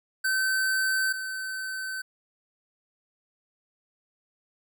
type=tone pair in turn; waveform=square; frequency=1538 / 1532.1 Hz; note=G6 / G6; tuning=-33 / -40 cents; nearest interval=unison; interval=7 cents; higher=first; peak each=-24 / -32 dBFS; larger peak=first; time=0.24-1.13 / 1.13-2.02 s; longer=neither; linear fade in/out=10 ms; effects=none